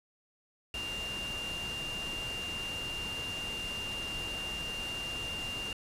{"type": "tone in noise", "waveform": "sine", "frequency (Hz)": 2794, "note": "F7", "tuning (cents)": 0, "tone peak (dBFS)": -36, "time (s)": [0.74, 5.73], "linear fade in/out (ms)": 2, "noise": "pink", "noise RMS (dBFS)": -42, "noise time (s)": [0.74, 5.73], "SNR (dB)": 3, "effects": ["low-pass 10000 Hz 12 dB/octave"]}